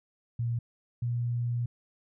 sine tone pair in turn, 117.9 / 119.89 Hz, A#2 / A#2, +20 / +49 cents, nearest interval unison, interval 29 cents, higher second, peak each -27 dBFS, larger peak neither, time 0.39-0.59 / 1.02-1.66 s, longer second, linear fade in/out 5 ms, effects none

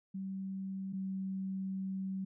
sine tone pair in turn, 192.1 / 191.19 Hz, G3 / G3, -35 / -43 cents, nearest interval unison, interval 8 cents, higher first, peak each -37 / -35 dBFS, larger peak second, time 0.14-0.93 / 0.93-2.25 s, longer second, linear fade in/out 10 ms, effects none

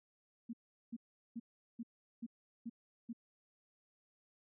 sine tone bursts, 232.7 Hz, A#3, 3 cents flat, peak -40 dBFS, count 7, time 0.49-3.131 s, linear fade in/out 10 ms, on 43 ms, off 390 ms, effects none

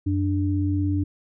sine tone pair together, 92.5 / 294.1 Hz, F#2 / D4, 0 / +3 cents, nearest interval octave + minor sixth, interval 2003 cents, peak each -22 / -24 dBFS, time 0.06-1.04 s, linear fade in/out 10 ms, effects none

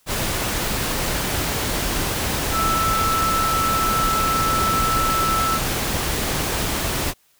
sine tone in noise, 1318.5 Hz, E6, in tune, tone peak -19 dBFS, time 2.51-5.6 s, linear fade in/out 50 ms, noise pink, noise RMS -23 dBFS, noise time 0.06-7.14 s, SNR +1 dB, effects white hiss -60 dBFS RMS until 7.39 s

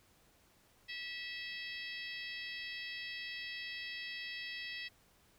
harmonic tone, 651 Hz, E5, 22 cents flat, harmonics 3 / 4 / 5 / 6 / 7 / 8, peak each -45 / -47 / -49 / -51 / -52 / -53 dBFS, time 0.88-4.89 s, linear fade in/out 20 ms, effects pink hiss -68 dBFS RMS until 5.38 s

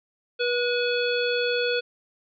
harmonic tone with a mistuned harmonic, 486 Hz, B4, 28 cents flat, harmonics 1 / 3 / 5 / 7 / 9, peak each -24 / -29 / -31 / -32 / -34 dBFS, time 0.39-1.81 s, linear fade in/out 20 ms, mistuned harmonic 5, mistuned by +74 cents, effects none

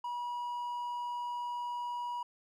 triangle tone, 967 Hz, B5, 37 cents flat, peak -33 dBFS, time 0.04-2.23 s, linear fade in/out 5 ms, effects none

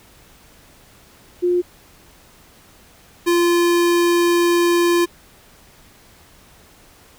sine / square tone pair in turn, 354.9 / 345.8 Hz, F4 / F4, +28 / -17 cents, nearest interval unison, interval 45 cents, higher first, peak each -14 dBFS, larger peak neither, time 1.42-1.62 / 3.26-5.06 s, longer second, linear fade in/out 20 ms, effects pink hiss -49 dBFS RMS until 7.18 s

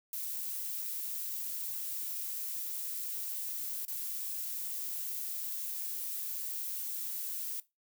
violet noise with dropouts, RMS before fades -38 dBFS, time 0.13-7.6 s, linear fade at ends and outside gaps 2 ms, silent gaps 3.852-3.88 s, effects noise-tail reverb RT60 0.2 s tail -18 dB re dry

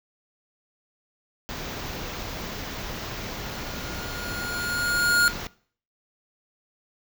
pink band-stop noise, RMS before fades -34 dBFS, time 1.49-5.47 s, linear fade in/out 0 ms, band 6700 to 14000 Hz, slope 48 dB/octave
square tone with exponential growth, 1425 Hz, F6, 34 cents sharp, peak -16 dBFS, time 3.11-5.28 s, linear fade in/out 0 ms, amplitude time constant 470 ms
effects noise-tail reverb RT60 0.5 s tail -20 dB re dry

